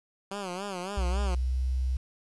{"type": "tone with vibrato", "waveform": "10% pulse", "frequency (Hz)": 190.1, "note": "F#3", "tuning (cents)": 47, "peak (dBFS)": -25, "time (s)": [0.31, 1.35], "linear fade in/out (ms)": 5, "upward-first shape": "sine", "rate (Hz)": 3.6, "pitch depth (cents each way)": 130}
{"type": "tone with pitch glide", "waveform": "sine", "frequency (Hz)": [62, 64.19], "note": ["B1", "C2"], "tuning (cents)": [7, -32], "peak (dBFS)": -25, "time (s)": [0.97, 1.97], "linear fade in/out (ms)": 5, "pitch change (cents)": 61, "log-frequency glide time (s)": [1.18, 1.6]}
{"effects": ["resampled to 22050 Hz", "9-bit"]}